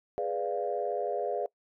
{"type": "chord", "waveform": "sine", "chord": "G# diminished seventh", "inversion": "none", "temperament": "equal", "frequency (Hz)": [415.3, 493.9, 587.3, 698.5], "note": ["G#4", "B4", "D5", "F5"], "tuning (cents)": [0, 0, 0, 0], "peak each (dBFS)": -34, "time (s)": [0.18, 1.46], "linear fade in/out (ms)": 0, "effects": ["noise-tail reverb RT60 0.1 s tail -22 dB re dry", "tanh soft clip ceiling -18 dBFS"]}